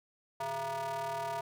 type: ring-modulated tone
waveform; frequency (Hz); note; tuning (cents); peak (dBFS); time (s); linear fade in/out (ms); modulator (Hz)
square; 132; C3; +16; -32; 0.4-1.41; 5; 811
effects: none